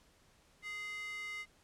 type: tone with high-pass filter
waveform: square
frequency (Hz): 415.3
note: G#4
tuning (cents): 0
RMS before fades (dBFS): -43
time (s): 0.62-1.46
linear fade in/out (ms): 50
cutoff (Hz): 1900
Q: 9.9
effects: pink hiss -67 dBFS RMS until 1.63 s + low-pass 10000 Hz 12 dB/octave